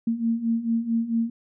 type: beating tone pair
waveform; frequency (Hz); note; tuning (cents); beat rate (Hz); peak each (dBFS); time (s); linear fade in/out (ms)
sine; 226.6 / 231.1; A#3 / A#3; -49 / -15; 4.5; -27 / -23; 0.07-1.3; 5
effects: none